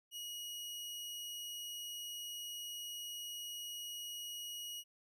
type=tone; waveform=sawtooth; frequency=2900 Hz; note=F#7; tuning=35 cents flat; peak=-40 dBFS; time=0.11-4.84 s; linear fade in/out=50 ms; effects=none